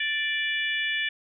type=harmonic tone with a mistuned harmonic; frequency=587 Hz; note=D5; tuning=1 cent flat; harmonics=3 / 4 / 5 / 6; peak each=-28 / -30 / -32 / -34 dBFS; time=0-1.09 s; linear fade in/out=5 ms; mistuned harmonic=6; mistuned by=-37 cents; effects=none